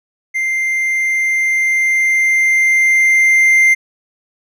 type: tone with level ramp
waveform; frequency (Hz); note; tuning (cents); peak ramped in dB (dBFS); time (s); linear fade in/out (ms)
triangle; 2093; C7; 0; -13 to -5; 0.34-3.75; 20
effects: none